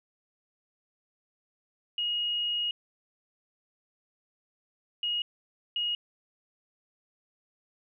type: tone bursts at uneven times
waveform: sine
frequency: 2880 Hz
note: F#7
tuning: 47 cents flat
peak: -27 dBFS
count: 3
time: 1.98-2.71 / 5.03-5.22 / 5.76-5.95 s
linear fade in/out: 2 ms
effects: none